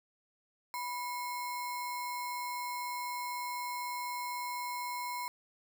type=tone with sample-and-hold; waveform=sine; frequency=982 Hz; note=B5; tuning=10 cents flat; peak=-35 dBFS; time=0.74-5.28 s; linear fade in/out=0 ms; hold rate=3150 Hz; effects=none